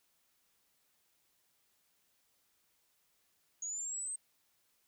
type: linear sweep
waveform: sine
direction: up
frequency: 6640 to 8372 Hz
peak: -37 dBFS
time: 3.62-4.16 s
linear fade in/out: 5 ms
effects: white hiss -75 dBFS RMS until 4.87 s